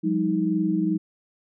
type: tone cluster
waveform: sine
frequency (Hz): 177.6 / 200 / 315.2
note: F3 / G3 / D#4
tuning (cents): +29 / +35 / +23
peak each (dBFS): -26 / -26 / -23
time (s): 0.03-0.98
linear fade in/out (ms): 20
effects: none